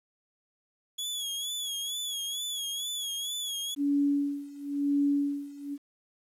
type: tone with vibrato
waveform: sawtooth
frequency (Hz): 3364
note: G#7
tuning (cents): +22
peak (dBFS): -29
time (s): 0.98-3.75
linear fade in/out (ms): 10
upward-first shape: sine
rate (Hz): 2.2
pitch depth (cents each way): 66
type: tone with tremolo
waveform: sine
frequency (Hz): 284.5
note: C#4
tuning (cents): +45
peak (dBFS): -22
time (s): 3.76-5.78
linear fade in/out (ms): 50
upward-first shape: sine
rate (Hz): 0.98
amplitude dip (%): 90
effects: resampled to 32000 Hz + 10-bit